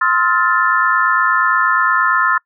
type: chord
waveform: sine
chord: F major seventh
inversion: second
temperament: equal with one note detuned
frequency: 1046.5 / 1288.4 / 1396.9 / 1760 Hz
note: C6 / E6 / F6 / A6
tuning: 0 / -40 / 0 / 0 cents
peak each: -17 dBFS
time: 0.01-2.38 s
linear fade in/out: 5 ms
effects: noise-tail reverb RT60 0.1 s tail -26 dB re dry